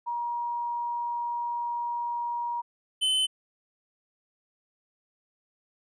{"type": "tone pair in turn", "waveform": ["sine", "square"], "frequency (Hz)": [951, 3046], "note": ["A#5", "F#7"], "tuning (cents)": [34, 50], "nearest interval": "octave + minor sixth", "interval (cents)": 2016, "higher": "second", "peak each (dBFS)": [-28, -23], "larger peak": "second", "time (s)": [[0.06, 2.62], [3.01, 3.27]], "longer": "first", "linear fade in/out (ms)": 20, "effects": ["resampled to 22050 Hz"]}